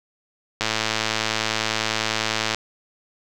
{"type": "click train", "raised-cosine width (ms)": 0.2, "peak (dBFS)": -4, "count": 214, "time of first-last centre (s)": [0.61, 2.546], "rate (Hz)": 110, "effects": []}